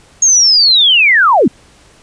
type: linear sweep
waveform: sine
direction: down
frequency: 6645 to 174.61 Hz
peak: -5 dBFS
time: 0.22-1.48 s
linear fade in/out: 5 ms
effects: pink hiss -45 dBFS RMS until 2.02 s + resampled to 22050 Hz

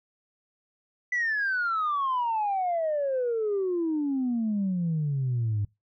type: exponential sweep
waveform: sine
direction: down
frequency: 2000 to 100 Hz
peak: -23 dBFS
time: 1.12-5.65 s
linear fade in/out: 5 ms
effects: noise-tail reverb RT60 0.2 s tail -23 dB re dry + tanh soft clip ceiling -21 dBFS

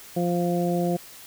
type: harmonic tone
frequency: 174.61 Hz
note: F3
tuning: in tune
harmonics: 1 / 2 / 3 / 4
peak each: -24 / -27 / -29 / -30 dBFS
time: 0.16-0.97 s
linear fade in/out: 10 ms
effects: white hiss -45 dBFS RMS until 1.26 s

